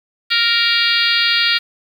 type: harmonic tone with a mistuned harmonic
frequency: 466.2 Hz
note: A#4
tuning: in tune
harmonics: 3 / 4 / 5 / 6 / 7 / 8 / 9 / 10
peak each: -21 / -21 / -21 / -21 / -21 / -21 / -21 / -21 dBFS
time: 0.3-1.59 s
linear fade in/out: 20 ms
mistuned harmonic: 7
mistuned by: +29 cents
effects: 7-bit